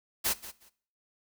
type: noise with echo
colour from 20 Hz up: white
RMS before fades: -28 dBFS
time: 0.24-0.34 s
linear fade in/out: 20 ms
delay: 180 ms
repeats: 2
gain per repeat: -15 dB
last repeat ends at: 0.7 s
effects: noise-tail reverb RT60 0.5 s tail -18 dB re dry